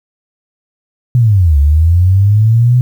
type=linear two-way sweep; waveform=sine; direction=down then up; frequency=126.5 to 69.3 to 126.5 Hz; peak=-5 dBFS; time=1.15-2.81 s; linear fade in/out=0 ms; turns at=1.58 s; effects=7-bit